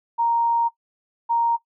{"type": "tone pair in turn", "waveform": "sine", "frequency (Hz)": [932.3, 932.3], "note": ["A#5", "A#5"], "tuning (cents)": [0, 0], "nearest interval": "unison", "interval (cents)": 0, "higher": "neither", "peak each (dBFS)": -17, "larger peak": "neither", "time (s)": [[0.18, 0.69], [1.29, 1.57]], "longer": "first", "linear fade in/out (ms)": 20, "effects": ["noise-tail reverb RT60 0.1 s tail -18 dB re dry"]}